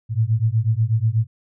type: beating tone pair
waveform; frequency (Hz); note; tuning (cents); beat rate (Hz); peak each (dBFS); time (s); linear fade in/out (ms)
sine; 107.7 / 115.9; A2 / A#2; -37 / -10; 8.2; -19; 0.09-1.27; 50
effects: none